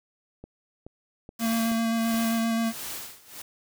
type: click train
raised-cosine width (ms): 2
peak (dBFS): -28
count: 5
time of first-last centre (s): 0.44-2.142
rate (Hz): 2.35
type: noise with tremolo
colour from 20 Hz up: white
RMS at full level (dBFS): -35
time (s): 1.39-3.42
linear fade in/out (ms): 5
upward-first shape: sine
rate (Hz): 1.5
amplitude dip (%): 90
type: tone with vibrato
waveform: square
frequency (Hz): 227.7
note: A#3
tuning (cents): -40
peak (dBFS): -24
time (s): 1.39-2.73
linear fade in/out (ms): 50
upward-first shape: square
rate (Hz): 7.6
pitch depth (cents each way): 11
effects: none